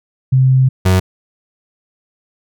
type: tone pair in turn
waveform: sine / 35% pulse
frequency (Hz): 130.81 / 92.9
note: C3 / F#2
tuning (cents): 0 / +7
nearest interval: tritone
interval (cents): 593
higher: first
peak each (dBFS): -7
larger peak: neither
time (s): 0.32-0.69 / 0.85-1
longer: first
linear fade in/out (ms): 10
effects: none